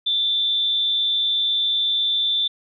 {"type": "tone with amplitude modulation", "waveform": "sine", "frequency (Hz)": 3546, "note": "A7", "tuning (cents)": 13, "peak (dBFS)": -16, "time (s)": [0.06, 2.48], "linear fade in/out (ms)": 10, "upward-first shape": "sine", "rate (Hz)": 284, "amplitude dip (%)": 40, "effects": []}